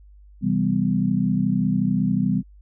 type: chord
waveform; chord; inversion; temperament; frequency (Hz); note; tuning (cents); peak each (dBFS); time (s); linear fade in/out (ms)
sine; C major seventh; none; equal with one note detuned; 130.81 / 164.81 / 196 / 250; C3 / E3 / G3 / B3; 0 / 0 / 0 / +21; -27 / -25 / -21 / -24; 0.41-2.43; 50
effects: added 50 Hz sine -45 dBFS peak until 2.61 s